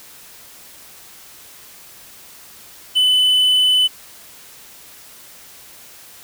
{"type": "tone", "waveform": "triangle", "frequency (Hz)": 3009, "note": "F#7", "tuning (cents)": 28, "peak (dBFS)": -10, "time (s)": [2.95, 3.88], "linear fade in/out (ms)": 20, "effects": ["white hiss -42 dBFS RMS until 6.23 s"]}